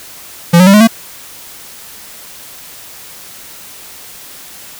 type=tone with pitch steps; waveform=square; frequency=171.1 / 183.38 / 196.54 / 210.6 / 225.8 Hz; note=F3 / F#3 / G3 / G#3 / A3; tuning=-35 / -15 / +5 / +24 / +45 cents; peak=-3 dBFS; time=0.53-0.875 s; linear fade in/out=10 ms; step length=69 ms; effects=white hiss -33 dBFS RMS until 4.79 s